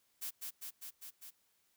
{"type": "noise with echo", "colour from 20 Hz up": "blue", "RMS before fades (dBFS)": -41, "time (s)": [0.21, 0.31], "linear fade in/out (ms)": 20, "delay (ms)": 200, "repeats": 5, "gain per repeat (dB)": -2, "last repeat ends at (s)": 1.31, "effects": ["white hiss -75 dBFS RMS until 1.76 s"]}